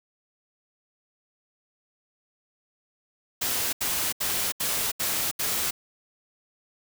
white noise bursts, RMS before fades -27 dBFS, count 6, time 3.41-5.71 s, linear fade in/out 10 ms, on 320 ms, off 76 ms, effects none

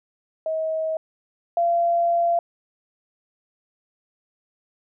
sine tone pair in turn, 637 / 685.2 Hz, D#5 / F5, +41 / -33 cents, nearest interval minor second, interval 126 cents, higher second, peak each -22 / -17 dBFS, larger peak second, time 0.46-0.97 / 1.57-2.39 s, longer second, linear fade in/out 2 ms, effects none

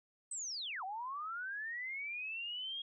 sine linear two-way sweep, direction down then up, 8300 to 731 to 3287 Hz, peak -39 dBFS, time 0.31-2.82 s, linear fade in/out 5 ms, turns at 0.84 s, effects none

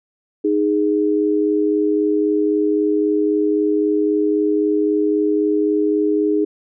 sine tone pair together, 310 / 413.8 Hz, D#4 / G#4, -6 / -6 cents, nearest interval perfect fourth, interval 500 cents, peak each -17 dBFS, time 0.44-6.45 s, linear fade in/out 10 ms, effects none

